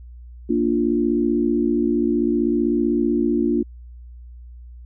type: chord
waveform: sine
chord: Bb major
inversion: none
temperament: equal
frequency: 233.1 / 293.7 / 349.2 Hz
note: Bb3 / D4 / F4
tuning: 0 / 0 / 0 cents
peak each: -21 dBFS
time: 0.49-3.63 s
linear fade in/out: 10 ms
effects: added 60 Hz sine -37 dBFS peak until 4.85 s